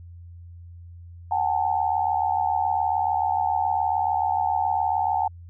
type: tone cluster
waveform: sine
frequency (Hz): 744 / 811 / 890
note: F#5 / G#5 / A5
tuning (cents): +9 / -41 / +20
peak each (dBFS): -25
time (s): 1.31-5.28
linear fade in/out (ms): 5
effects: added 86 Hz sine -40 dBFS peak until 5.49 s